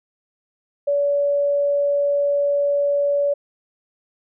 sine tone, 571 Hz, D5, 49 cents flat, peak -16 dBFS, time 0.87-3.34 s, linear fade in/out 10 ms, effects none

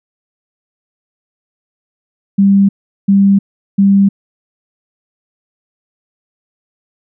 sine tone bursts, 197.6 Hz, G3, 14 cents sharp, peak -5 dBFS, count 3, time 2.38-4.09 s, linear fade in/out 10 ms, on 310 ms, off 390 ms, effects none

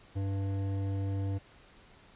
triangle tone with hard clipping, 98 Hz, G2, in tune, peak -32 dBFS, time 0.15-1.39 s, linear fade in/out 20 ms, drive 16 dB, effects pink hiss -58 dBFS RMS until 2.15 s + resampled to 8000 Hz

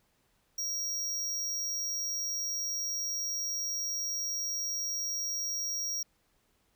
square tone, 5650 Hz, F8, 19 cents sharp, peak -32 dBFS, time 0.58-6.03 s, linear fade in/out 5 ms, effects pink hiss -72 dBFS RMS until 6.75 s

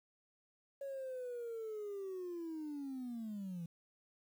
sine linear sweep, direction down, 558 to 164.2 Hz, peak -39 dBFS, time 0.81-3.66 s, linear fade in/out 5 ms, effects tanh soft clip ceiling -39 dBFS + 11-bit

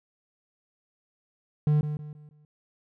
triangle tone with echo, 150 Hz, D3, 37 cents sharp, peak -17 dBFS, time 1.67-1.81 s, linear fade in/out 2 ms, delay 160 ms, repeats 4, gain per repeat -9 dB, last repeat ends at 2.45 s, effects none

